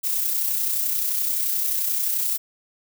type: noise with amplitude modulation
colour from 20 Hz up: violet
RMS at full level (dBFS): -22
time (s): 0.03-2.38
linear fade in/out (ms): 20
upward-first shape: sine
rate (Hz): 31.5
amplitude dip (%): 35
effects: none